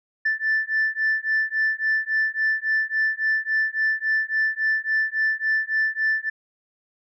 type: beating tone pair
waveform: sine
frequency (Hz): 1760 / 1763.6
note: A6 / A6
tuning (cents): 0 / +4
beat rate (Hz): 3.6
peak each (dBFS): -22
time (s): 0.25-6.3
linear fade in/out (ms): 10
effects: tanh soft clip ceiling -15 dBFS